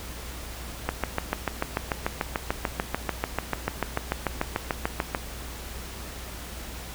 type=click train; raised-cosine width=0.5 ms; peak=-9 dBFS; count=30; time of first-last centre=0.89-5.148 s; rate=6.81 Hz; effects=added 60 Hz sine -39 dBFS peak until 6.94 s + pink hiss -40 dBFS RMS until 6.94 s